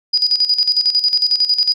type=tone with tremolo; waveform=sine; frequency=4919 Hz; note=D#8; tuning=21 cents flat; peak=-10 dBFS; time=0.13-1.74 s; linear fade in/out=10 ms; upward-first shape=square; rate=11 Hz; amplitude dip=70%; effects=none